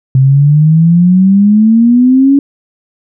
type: exponential sweep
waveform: sine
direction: up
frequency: 130 to 282.9 Hz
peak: -3 dBFS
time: 0.15-2.39 s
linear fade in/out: 2 ms
effects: none